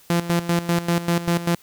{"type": "tone with tremolo", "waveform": "sawtooth", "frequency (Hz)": 171.3, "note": "F3", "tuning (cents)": -33, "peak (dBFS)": -13, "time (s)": [0.1, 1.55], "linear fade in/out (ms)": 2, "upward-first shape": "square", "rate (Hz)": 5.1, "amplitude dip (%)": 75, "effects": ["white hiss -52 dBFS RMS until 1.62 s"]}